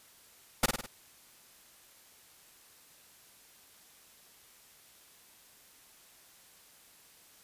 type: noise with echo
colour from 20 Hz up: pink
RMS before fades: -24 dBFS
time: 0.63-0.66 s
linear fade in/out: 5 ms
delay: 51 ms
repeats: 4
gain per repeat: -5 dB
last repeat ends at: 0.864 s
effects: white hiss -59 dBFS RMS until 7.43 s + resampled to 32000 Hz